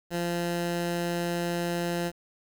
15% pulse tone, 172.7 Hz, F3, 19 cents flat, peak -21 dBFS, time 0.1-2.12 s, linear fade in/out 50 ms, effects 8-bit

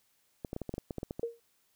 clicks, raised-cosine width 2 ms, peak -23 dBFS, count 12, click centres 0.448 / 0.531 / 0.564 / 0.617 / 0.693 / 0.74 / 0.781 / 0.908 / 0.983 / 1.031 / 1.109 / 1.195 s
sine tone with exponential decay, 466.2 Hz, A#4, in tune, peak -27 dBFS, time 1.23-1.4 s, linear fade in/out 2 ms, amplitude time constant 36 ms
effects white hiss -72 dBFS RMS until 1.75 s

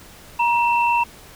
sine tone pair together, 947 / 2682 Hz, A#5 / E7, +27 / +29 cents, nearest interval octave + tritone, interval 1802 cents, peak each -16 / -22 dBFS, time 0.39-1.04 s, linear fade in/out 10 ms, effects pink hiss -44 dBFS RMS until 1.35 s

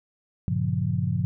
sine chord, G half-diminished seventh, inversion none, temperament just, 98 / 117.6 / 141.12 / 176.4 Hz, G2 / Bb2 / Db3 / F3, 0 / +16 / +31 / +18 cents, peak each -28 dBFS, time 0.48-1.25 s, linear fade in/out 0 ms, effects none

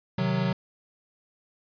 square chord, C diminished, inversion none, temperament equal, 130.81 / 155.56 / 185 Hz, C3 / Eb3 / Gb3, 0 / 0 / 0 cents, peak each -29 / -32 / -27 dBFS, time 0.18-0.53 s, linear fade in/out 5 ms, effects resampled to 11025 Hz

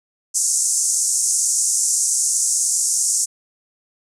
pink band-pass noise, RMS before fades -19 dBFS, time 0.34-3.26 s, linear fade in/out 20 ms, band 6100 to 9500 Hz, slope 48 dB/octave, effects none

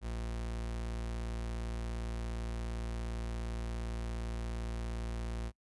40% pulse tone, 57.3 Hz, A#1, 29 cents flat, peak -35 dBFS, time 0.01-5.52 s, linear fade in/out 50 ms, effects noise-tail reverb RT60 0.1 s tail -25 dB re dry + resampled to 24000 Hz

